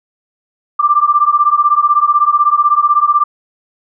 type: beating tone pair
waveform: sine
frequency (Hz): 1174.7 / 1190.7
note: D6 / D6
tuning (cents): 0 / +23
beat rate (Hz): 16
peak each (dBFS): -11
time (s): 0.79-3.24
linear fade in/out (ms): 10
effects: none

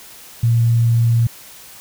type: tone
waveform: sine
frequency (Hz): 116.54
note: A#2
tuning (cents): 0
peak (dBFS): -11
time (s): 0.43-1.27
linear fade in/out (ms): 5
effects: white hiss -40 dBFS RMS until 1.8 s

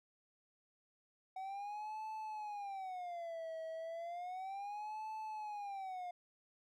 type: tone with vibrato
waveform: triangle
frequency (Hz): 750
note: F#5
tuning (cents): +23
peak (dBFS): -40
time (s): 1.36-6.11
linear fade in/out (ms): 5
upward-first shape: sine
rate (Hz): 0.33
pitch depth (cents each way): 260
effects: none

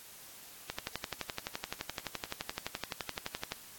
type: click train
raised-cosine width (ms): 0.2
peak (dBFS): -18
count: 34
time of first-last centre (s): 0.7-3.521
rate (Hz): 11.7
effects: white hiss -52 dBFS RMS until 3.78 s + AAC 64 kbps

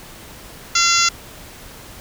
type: harmonic tone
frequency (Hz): 685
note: F5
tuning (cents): -34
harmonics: 2 / 3 / 4 / 5 / 6 / 7 / 8 / 9 / 10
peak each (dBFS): -19 / -23 / -23 / -24 / -24 / -21 / -24 / -21 / -21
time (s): 0.75-1.09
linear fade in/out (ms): 5
effects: pink hiss -39 dBFS RMS until 2 s

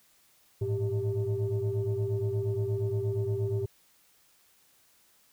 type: tone cluster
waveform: sine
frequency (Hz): 103.4 / 111.9 / 392.7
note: G#2 / A2 / G4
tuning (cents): -7 / +30 / +3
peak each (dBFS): -30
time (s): 0.61-3.66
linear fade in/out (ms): 10
effects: tanh soft clip ceiling -22 dBFS + white hiss -64 dBFS RMS until 5.32 s

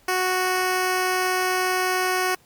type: tone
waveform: 10% pulse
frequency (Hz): 369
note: F#4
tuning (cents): -5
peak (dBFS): -12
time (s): 0.08-2.35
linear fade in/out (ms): 5
effects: pink hiss -57 dBFS RMS until 2.45 s + MP3 96 kbps

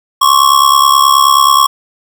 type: ring-modulated tone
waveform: square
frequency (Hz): 1100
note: C#6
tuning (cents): -14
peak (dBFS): -3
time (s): 0.21-1.67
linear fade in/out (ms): 10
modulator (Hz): 34.7
effects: 7-bit

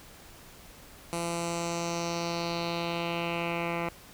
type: tone with low-pass filter sweep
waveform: 10% pulse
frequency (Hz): 169.9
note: F3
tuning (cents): -47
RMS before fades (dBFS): -32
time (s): 1.13-3.89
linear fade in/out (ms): 0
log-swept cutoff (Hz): 10000 to 2000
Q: 2.7
effects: pink hiss -51 dBFS RMS until 4.13 s

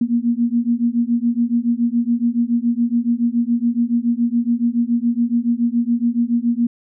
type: beating tone pair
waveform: sine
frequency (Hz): 233.1 / 240.2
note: A#3 / B3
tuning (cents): 0 / -48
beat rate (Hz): 7.1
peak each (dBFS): -18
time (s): 0.01-6.67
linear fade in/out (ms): 5
effects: none

